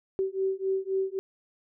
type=beating tone pair; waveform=sine; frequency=381.9 / 385.7 Hz; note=G4 / G4; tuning=-45 / -28 cents; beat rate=3.8 Hz; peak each=-29 dBFS; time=0.19-1.19 s; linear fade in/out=0 ms; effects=none